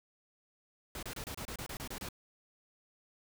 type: noise bursts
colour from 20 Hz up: pink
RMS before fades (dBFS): -42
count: 11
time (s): 0.95-2.088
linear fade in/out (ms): 2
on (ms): 78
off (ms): 28
effects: none